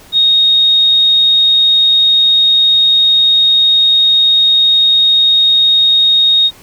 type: tone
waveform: sine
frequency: 3729 Hz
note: A#7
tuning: in tune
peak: -6 dBFS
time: 0.12-6.51 s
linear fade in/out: 50 ms
effects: pink hiss -40 dBFS RMS until 6.62 s